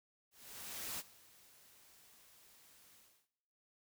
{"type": "noise with ADSR envelope", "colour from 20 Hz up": "white", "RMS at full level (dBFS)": -42, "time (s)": [0.31, 3.28], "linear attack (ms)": 680, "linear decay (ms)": 34, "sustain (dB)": -22, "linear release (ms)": 310, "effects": ["noise-tail reverb RT60 1.0 s tail -19 dB re dry"]}